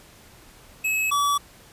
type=tone pair in turn; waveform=square; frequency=2577 / 1145.6 Hz; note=E7 / D6; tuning=-40 / -43 cents; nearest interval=octave + major second; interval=1403 cents; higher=first; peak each=-22 / -20 dBFS; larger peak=second; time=0.84-1.11 / 1.11-1.38 s; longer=neither; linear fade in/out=10 ms; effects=pink hiss -50 dBFS RMS until 1.72 s + resampled to 32000 Hz

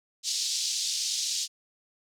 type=band-pass noise; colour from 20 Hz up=white; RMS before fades=-30 dBFS; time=0.23-1.48 s; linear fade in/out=50 ms; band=3800 to 6500 Hz; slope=24 dB/octave; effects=none

